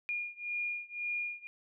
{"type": "beating tone pair", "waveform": "sine", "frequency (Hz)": [2424, 2425.9], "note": ["D#7", "D#7"], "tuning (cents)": [-46, -44], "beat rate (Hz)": 1.9, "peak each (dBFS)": [-37, -38], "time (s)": [0.09, 1.47], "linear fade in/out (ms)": 0, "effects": []}